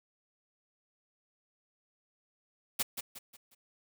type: noise with echo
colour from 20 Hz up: white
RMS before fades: -30 dBFS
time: 2.79-2.83 s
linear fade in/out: 10 ms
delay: 180 ms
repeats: 4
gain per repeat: -8 dB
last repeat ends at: 3.55 s
effects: none